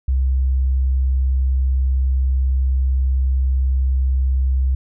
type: tone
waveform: sine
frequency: 65.41 Hz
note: C2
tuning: in tune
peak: -14 dBFS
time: 0.08-4.75 s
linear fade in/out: 5 ms
effects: none